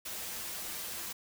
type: noise with comb filter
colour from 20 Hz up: white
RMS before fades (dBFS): -40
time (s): 0.05-1.13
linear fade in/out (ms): 10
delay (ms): 7.2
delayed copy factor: -0.65
effects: none